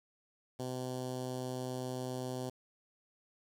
10% pulse tone with notch filter, 127.5 Hz, C3, 44 cents flat, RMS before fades -39 dBFS, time 0.59-2.5 s, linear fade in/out 10 ms, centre 2000 Hz, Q 0.64, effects low-pass 12000 Hz 12 dB/octave + 10-bit

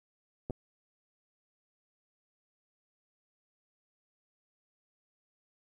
clicks, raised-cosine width 2 ms, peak -24 dBFS, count 2, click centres 0.499 / 0.507 s, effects 11-bit

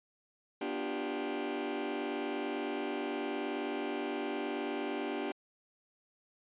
sawtooth chord, G dominant seventh, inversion first, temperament just, 245 / 294 / 352.8 / 392 Hz, B3 / D4 / F4 / G4, -14 / +2 / +18 / 0 cents, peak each -38 / -34 / -38 / -34 dBFS, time 0.61-5.32 s, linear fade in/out 5 ms, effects resampled to 8000 Hz

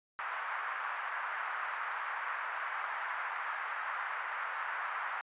pink band-pass noise, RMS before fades -38 dBFS, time 0.19-5.21 s, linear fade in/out 0 ms, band 1000 to 1800 Hz, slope 24 dB/octave, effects resampled to 8000 Hz

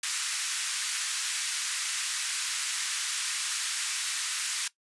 white band-pass noise, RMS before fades -32 dBFS, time 0.03-4.68 s, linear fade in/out 5 ms, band 1300 to 9700 Hz, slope 24 dB/octave, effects noise-tail reverb RT60 0.1 s tail -18 dB re dry + resampled to 24000 Hz

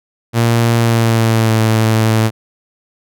sawtooth tone with pitch glide, 116.54 to 111.02 Hz, A#2 to A2, 0 to +16 cents, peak -6 dBFS, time 0.33-2.31 s, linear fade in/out 50 ms, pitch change -84 cents, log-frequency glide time 0.77-1.58 s, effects none

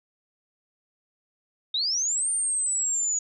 sine linear two-way sweep, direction up then down, 3608 to 8960 to 6780 Hz, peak -23 dBFS, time 1.74-3.19 s, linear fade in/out 5 ms, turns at 2.3 s, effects none

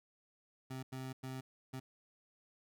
25% pulse tone bursts at uneven times, 130.81 Hz, C3, in tune, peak -38 dBFS, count 4, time 0.7-0.83 / 0.92-1.13 / 1.23-1.41 / 1.73-1.8 s, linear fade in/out 10 ms, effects none

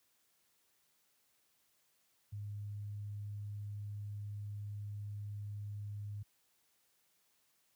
sine tone, 103 Hz, G#2, 14 cents flat, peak -40 dBFS, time 2.32-6.23 s, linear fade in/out 10 ms, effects white hiss -75 dBFS RMS until 7.75 s + high-pass 60 Hz 12 dB/octave

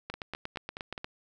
two click trains, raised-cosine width 0.3 ms, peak -20 / -22 dBFS, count 9 / 5, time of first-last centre 0.1-1.045 / 0.14-0.979 s, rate 8.47 / 4.77 Hz, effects none

